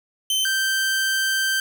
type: tone pair in turn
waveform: sawtooth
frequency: 3082 / 1561.6 Hz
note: G7 / G6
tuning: -30 / -7 cents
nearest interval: octave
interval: 1177 cents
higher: first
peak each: -16 dBFS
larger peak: neither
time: 0.3-0.45 / 0.45-1.6 s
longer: second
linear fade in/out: 2 ms
effects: none